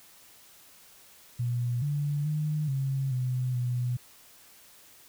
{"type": "tone with pitch steps", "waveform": "sine", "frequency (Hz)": [121.2, 145.4, 152, 135.3, 126.8, 123.3], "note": ["B2", "D3", "D#3", "C#3", "B2", "B2"], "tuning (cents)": [-32, -17, -40, -42, 46, -2], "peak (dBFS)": -26, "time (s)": [1.39, 3.97], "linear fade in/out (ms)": 10, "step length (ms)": 430, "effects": ["white hiss -55 dBFS RMS until 5.08 s"]}